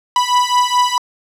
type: beating tone pair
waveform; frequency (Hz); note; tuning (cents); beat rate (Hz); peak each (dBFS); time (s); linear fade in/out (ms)
45% pulse; 985 / 989.7; B5 / B5; -5 / +3; 4.7; -15; 0.16-0.98; 2
effects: low-pass 8000 Hz 12 dB/octave